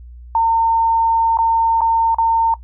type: tone with dropouts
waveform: sine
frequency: 910 Hz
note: A#5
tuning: 42 cents flat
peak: -11 dBFS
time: 0.35-2.54 s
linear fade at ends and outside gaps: 2 ms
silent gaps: 1.373-1.387 / 1.808-1.816 / 2.146-2.184 s
effects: noise-tail reverb RT60 0.1 s tail -18 dB re dry + added 60 Hz sine -34 dBFS peak until 2.63 s